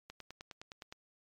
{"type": "click train", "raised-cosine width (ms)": 0.2, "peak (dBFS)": -29, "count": 9, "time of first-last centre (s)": [0.1, 0.925], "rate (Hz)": 9.7, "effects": ["MP3 96 kbps"]}